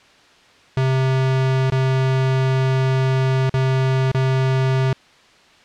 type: tone with dropouts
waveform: square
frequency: 131.7 Hz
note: C3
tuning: 12 cents sharp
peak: -16 dBFS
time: 0.77-4.93 s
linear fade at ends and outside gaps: 2 ms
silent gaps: 1.701-1.721 / 3.496-3.54 / 4.116-4.146 s
effects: white hiss -50 dBFS RMS until 5.64 s + low-pass 4000 Hz 12 dB/octave